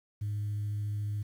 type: tone with vibrato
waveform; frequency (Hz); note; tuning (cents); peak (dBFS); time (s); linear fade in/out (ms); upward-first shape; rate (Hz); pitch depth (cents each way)
sine; 103.83; G#2; 0; -29; 0.21-1.23; 10; sine; 14; 8
effects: tanh soft clip ceiling -28 dBFS + 10-bit